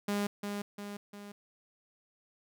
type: tone with echo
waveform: sawtooth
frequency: 203.8 Hz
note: G#3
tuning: 32 cents flat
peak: -26 dBFS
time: 0.08-0.27 s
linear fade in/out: 5 ms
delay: 350 ms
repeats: 3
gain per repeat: -5 dB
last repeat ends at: 1.32 s
effects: none